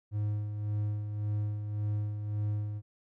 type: tone with tremolo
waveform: triangle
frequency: 104.7 Hz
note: G#2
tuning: 15 cents sharp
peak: -26 dBFS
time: 0.11-2.82 s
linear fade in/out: 50 ms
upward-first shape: sine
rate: 1.8 Hz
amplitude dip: 50%
effects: none